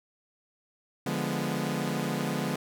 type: chord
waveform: sawtooth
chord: D diminished seventh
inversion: none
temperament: equal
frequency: 146.83 / 174.61 / 207.7 / 246.9 Hz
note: D3 / F3 / Ab3 / Cb4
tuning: 0 / 0 / 0 / 0 cents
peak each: -30 dBFS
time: 1.06-2.56 s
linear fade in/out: 5 ms
effects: none